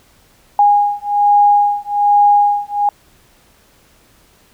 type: beating tone pair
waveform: sine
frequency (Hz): 820 / 821.2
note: G#5 / G#5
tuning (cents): -22 / -20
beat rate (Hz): 1.2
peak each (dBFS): -12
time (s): 0.59-2.89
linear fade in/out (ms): 2
effects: pink hiss -51 dBFS RMS until 4.53 s